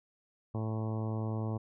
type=harmonic tone; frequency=110 Hz; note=A2; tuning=in tune; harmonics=1 / 2 / 3 / 4 / 5 / 6 / 7 / 8 / 9 / 10; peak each=-33 / -39 / -43 / -45 / -47 / -49 / -50 / -51 / -52 / -53 dBFS; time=0.54-1.58 s; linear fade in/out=10 ms; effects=none